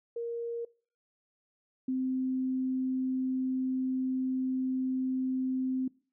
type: tone pair in turn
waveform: sine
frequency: 468 / 259.3 Hz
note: A#4 / C4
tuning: +7 / -15 cents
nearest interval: minor seventh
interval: 1022 cents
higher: first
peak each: -32 / -28 dBFS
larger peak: second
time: 0.16-0.65 / 1.88-5.88 s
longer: second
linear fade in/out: 5 ms
effects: noise-tail reverb RT60 0.4 s tail -23 dB re dry